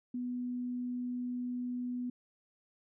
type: tone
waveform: sine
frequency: 246.9 Hz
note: B3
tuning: in tune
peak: -34 dBFS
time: 0.14-2.1 s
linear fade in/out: 5 ms
effects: none